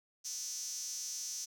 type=tone with high-pass filter; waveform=sawtooth; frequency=246.9 Hz; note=B3; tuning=in tune; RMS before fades=-41 dBFS; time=0.24-1.46 s; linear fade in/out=20 ms; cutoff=5900 Hz; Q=7.4; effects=none